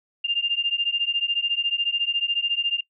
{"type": "beating tone pair", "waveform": "sine", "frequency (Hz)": [2794, 2808], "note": ["F7", "F7"], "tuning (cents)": [0, 9], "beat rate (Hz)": 14, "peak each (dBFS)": -24, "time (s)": [0.24, 2.81], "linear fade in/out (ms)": 10, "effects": ["noise-tail reverb RT60 0.1 s tail -23 dB re dry"]}